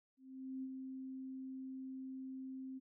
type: tone with ADSR envelope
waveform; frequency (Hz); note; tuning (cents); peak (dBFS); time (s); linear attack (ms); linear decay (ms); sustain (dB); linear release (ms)
sine; 262.8; C4; +8; -40; 0.17-2.8; 460; 50; -4; 27
effects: none